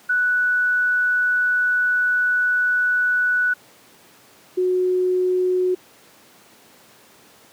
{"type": "tone pair in turn", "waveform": "sine", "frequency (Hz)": [1480, 366.2], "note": ["F#6", "F#4"], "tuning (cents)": [0, -18], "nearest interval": "2 octaves", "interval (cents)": 2418, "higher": "first", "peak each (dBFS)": -16, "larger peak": "neither", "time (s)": [[0.09, 3.54], [4.57, 5.75]], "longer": "first", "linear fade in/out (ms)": 10, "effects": ["pink hiss -50 dBFS RMS until 7.52 s", "high-pass 200 Hz 12 dB/octave"]}